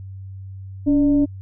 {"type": "tone with frequency modulation", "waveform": "sine", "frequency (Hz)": 286.3, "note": "D4", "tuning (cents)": -44, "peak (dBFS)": -13, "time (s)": [0.86, 1.26], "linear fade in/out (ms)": 20, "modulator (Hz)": 312, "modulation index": 0.35, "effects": ["added 96 Hz sine -32 dBFS peak until 1.41 s"]}